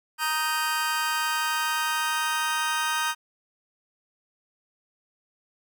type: chord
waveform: sawtooth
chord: Eb major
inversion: second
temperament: just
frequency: 933.4 / 1244.5 / 1555.6 Hz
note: Bb5 / Eb6 / G6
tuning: +2 / 0 / -14 cents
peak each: -25 dBFS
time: 0.18-3.15 s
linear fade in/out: 50 ms
effects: none